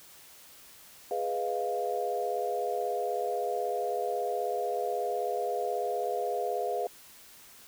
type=chord; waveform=sine; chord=F half-diminished seventh; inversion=first; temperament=equal; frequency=415.3 / 493.9 / 622.3 / 698.5 Hz; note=Ab4 / Cb5 / Eb5 / F5; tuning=0 / 0 / 0 / 0 cents; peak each=-34 / -34 / -38 / -32 dBFS; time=1.11-6.87 s; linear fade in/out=2 ms; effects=white hiss -53 dBFS RMS until 7.67 s